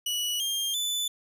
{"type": "tone with pitch steps", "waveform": "sawtooth", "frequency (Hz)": [2939, 3205, 3495], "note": ["F#7", "G7", "A7"], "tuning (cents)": [-12, 38, -12], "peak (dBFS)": -24, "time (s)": [0.06, 1.08], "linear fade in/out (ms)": 5, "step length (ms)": 340, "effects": []}